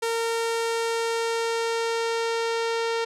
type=tone with low-pass filter sweep; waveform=sawtooth; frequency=458.9 Hz; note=A#4; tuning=27 cents flat; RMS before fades=-26 dBFS; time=0.02-3.05 s; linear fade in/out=10 ms; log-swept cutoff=9900 to 5200 Hz; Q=1; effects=none